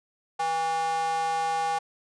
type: tone with high-pass filter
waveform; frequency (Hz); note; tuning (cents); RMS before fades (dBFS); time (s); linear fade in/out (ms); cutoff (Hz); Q
square; 162.2; E3; -28; -27; 0.39-1.79; 10; 790; 4.8
effects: resampled to 22050 Hz